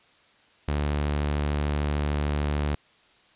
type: tone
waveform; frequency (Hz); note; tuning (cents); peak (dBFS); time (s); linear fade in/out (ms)
sawtooth; 73.42; D2; 0; -20; 0.68-2.75; 0
effects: white hiss -59 dBFS RMS until 3.35 s + resampled to 8000 Hz